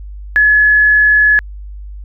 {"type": "tone with frequency modulation", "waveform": "sine", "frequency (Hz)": 1703, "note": "G#6", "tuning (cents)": 43, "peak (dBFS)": -6, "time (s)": [0.36, 1.39], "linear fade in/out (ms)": 0, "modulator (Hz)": 40.5, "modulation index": 0.24, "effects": ["added 50 Hz sine -26 dBFS peak until 2.04 s"]}